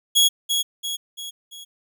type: tone with echo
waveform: sawtooth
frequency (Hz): 3333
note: G#7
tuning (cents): +5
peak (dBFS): -10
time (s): 0.15-0.29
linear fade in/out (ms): 20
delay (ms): 340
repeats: 4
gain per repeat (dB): -6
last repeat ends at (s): 1.65
effects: none